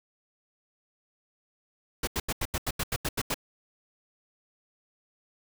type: noise bursts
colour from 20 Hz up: pink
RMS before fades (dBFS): -29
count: 11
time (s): 2.03-3.343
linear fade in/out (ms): 5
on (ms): 43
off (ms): 84
effects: none